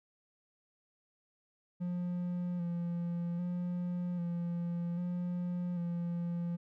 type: tone with vibrato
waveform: triangle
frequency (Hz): 174.61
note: F3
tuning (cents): 0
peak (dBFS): -31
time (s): 1.8-6.57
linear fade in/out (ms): 20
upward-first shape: square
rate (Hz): 0.63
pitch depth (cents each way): 25
effects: none

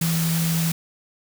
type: tone in noise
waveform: sine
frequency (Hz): 164.81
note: E3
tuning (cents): 0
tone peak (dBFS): -20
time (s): 0.01-0.72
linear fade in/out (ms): 5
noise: white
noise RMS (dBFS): -28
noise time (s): 0.01-0.72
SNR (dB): +5
effects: none

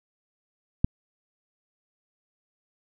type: click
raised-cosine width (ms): 5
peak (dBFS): -7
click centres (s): 0.845
effects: none

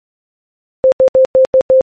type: tone bursts at uneven times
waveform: sine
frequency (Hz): 523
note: C5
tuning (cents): -1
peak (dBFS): -4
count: 6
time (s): 0.84-0.92 / 1-1.08 / 1.15-1.25 / 1.35-1.45 / 1.54-1.61 / 1.7-1.81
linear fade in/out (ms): 0
effects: MP3 32 kbps

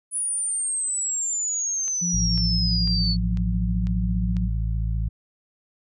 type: exponential sweep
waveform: sine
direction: down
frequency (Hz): 9940 to 4404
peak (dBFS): -23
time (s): 0.11-3.17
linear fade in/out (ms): 50
type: click train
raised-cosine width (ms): 0.2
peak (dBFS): -25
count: 6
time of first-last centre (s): 1.88-4.368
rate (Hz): 2.01
type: tone with pitch glide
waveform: sine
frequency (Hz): 174.61 to 180.35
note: F3 to F#3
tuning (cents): 0 to -44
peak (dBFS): -25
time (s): 2.01-4.49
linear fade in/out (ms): 20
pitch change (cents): +56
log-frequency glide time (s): 2.42-4.04
type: harmonic tone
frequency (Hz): 55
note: A1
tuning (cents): 0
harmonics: 1 / 2 / 3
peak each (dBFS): -23 / -28 / -34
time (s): 2.13-5.09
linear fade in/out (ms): 10
effects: none

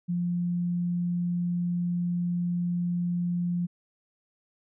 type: tone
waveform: sine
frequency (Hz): 175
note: F3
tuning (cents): +4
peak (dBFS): -25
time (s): 0.08-3.67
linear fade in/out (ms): 20
effects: none

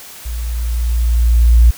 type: tone with level ramp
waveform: sine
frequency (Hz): 58.27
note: A#1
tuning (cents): 0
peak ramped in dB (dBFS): -20 to -3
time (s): 0.25-1.71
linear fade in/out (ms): 10
effects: white hiss -35 dBFS RMS until 1.77 s

